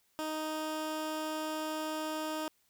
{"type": "tone", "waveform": "15% pulse", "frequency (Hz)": 311.2, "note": "D#4", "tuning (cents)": 0, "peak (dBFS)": -28, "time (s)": [0.19, 2.48], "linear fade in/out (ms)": 0, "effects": ["white hiss -72 dBFS RMS until 2.69 s"]}